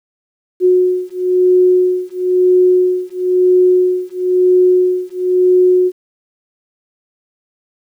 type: beating tone pair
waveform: sine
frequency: 364.3 / 365.3 Hz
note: F#4 / F#4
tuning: -27 / -22 cents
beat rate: 1 Hz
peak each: -12 dBFS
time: 0.6-5.92 s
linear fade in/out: 50 ms
effects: 8-bit